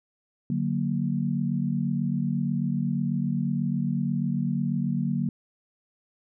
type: chord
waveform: sine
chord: D augmented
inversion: none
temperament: equal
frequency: 146.83 / 185 / 233.1 Hz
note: D3 / F#3 / A#3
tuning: 0 / 0 / 0 cents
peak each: -28 dBFS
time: 0.5-5.29 s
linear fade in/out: 2 ms
effects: none